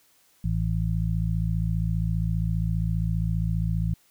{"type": "harmonic tone", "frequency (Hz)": 55, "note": "A1", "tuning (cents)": 0, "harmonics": [1, 2, 3], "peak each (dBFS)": [-27, -27, -27], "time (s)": [0.44, 3.94], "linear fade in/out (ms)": 5, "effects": ["white hiss -62 dBFS RMS until 4.1 s"]}